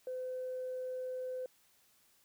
sine tone, 510 Hz, C5, 44 cents flat, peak -36 dBFS, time 0.07-1.46 s, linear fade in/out 2 ms, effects tanh soft clip ceiling -33 dBFS + white hiss -69 dBFS RMS until 2.24 s

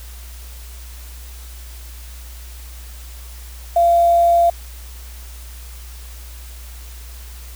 sine tone with quantisation, 686 Hz, F5, 31 cents flat, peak -10 dBFS, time 3.76-4.5 s, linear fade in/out 5 ms, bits 6, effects added 60 Hz sine -33 dBFS peak until 7.55 s + white hiss -42 dBFS RMS until 7.55 s

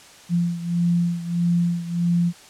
sine beating tone pair, 172.1 / 173.7 Hz, F3 / F3, -25 / -9 cents, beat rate 1.6 Hz, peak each -20 / -24 dBFS, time 0.29-2.33 s, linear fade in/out 50 ms, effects white hiss -46 dBFS RMS until 2.49 s + low-pass 8000 Hz 12 dB/octave

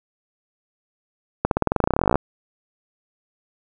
accelerating click train, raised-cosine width 1 ms, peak -3 dBFS, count 23, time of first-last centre 1.45-2.156 s, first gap 62 ms, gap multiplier 0.93, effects none

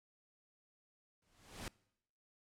pink noise with exponential growth, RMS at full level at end -42 dBFS, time 1.22-1.68 s, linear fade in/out 2 ms, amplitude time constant 100 ms, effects noise-tail reverb RT60 0.8 s tail -24 dB re dry + low-pass 10000 Hz 12 dB/octave

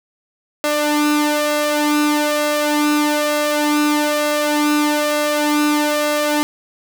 sawtooth tone with flanger, 297.5 Hz, D4, 22 cents sharp, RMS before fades -17 dBFS, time 0.64-6.43 s, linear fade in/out 0 ms, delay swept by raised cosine 1.5 to 2.6 ms, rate 1.1 Hz, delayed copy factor +0.65, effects none

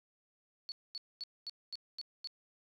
sine tone bursts, 4431 Hz, C#8, 2 cents flat, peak -39 dBFS, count 7, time 0.69-2.273 s, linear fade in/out 0 ms, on 29 ms, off 230 ms, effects 12-bit

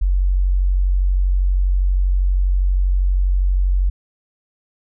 sine tone, 46.25 Hz, F#1, in tune, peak -13 dBFS, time 0.01-3.9 s, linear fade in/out 10 ms, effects none

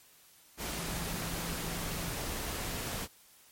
sine tone in noise, 167.7 Hz, E3, 30 cents sharp, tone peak -42 dBFS, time 0.71-2.16 s, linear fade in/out 50 ms, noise pink, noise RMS -37 dBFS, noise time 0.57-3.08 s, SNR -8 dB, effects white hiss -60 dBFS RMS until 3.51 s + MP3 64 kbps

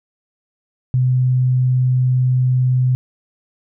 sine tone, 127.3 Hz, C3, 47 cents flat, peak -12 dBFS, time 0.94-2.95 s, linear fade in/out 0 ms, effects none

